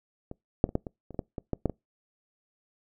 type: clicks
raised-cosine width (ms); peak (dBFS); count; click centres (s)
2; -25 / -6 / -25 / -12 / -23 / -29 / -29 / -16 / -21 / -15 / -11 / -19; 12; 0.314 / 0.641 / 0.691 / 0.754 / 0.868 / 1.107 / 1.145 / 1.192 / 1.382 / 1.533 / 1.657 / 1.697
effects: noise-tail reverb RT60 0.2 s tail -25 dB re dry